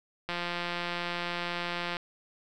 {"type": "click train", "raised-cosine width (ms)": 0.3, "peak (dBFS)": -17, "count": 293, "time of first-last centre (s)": [0.29, 1.968], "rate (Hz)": 174, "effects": []}